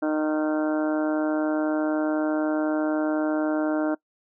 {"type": "harmonic tone", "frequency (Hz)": 154, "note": "D#3", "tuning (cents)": -17, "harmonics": [2, 3, 4, 5, 6, 7, 8, 9, 10], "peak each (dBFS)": [-23, -36, -28, -36, -39, -42, -46, -36, -40], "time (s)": [0.02, 3.95], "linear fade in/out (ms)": 10, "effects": ["noise-tail reverb RT60 0.1 s tail -22 dB re dry"]}